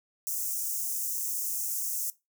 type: high-pass noise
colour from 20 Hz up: white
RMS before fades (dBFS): -32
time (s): 0.27-2.1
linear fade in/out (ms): 0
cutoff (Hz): 5900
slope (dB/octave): 48
effects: noise-tail reverb RT60 0.2 s tail -18 dB re dry